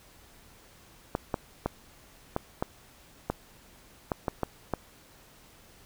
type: clicks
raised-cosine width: 1 ms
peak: -13 dBFS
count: 10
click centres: 1.151 / 1.342 / 1.66 / 2.364 / 2.625 / 3.3 / 4.118 / 4.282 / 4.433 / 4.737 s
effects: pink hiss -56 dBFS RMS until 5.85 s